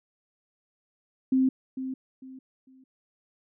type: tone with echo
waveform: sine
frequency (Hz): 261.6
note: C4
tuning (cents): 0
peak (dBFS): -19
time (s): 1.32-1.49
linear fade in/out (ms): 5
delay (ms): 450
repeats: 3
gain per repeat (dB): -11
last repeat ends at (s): 2.84
effects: none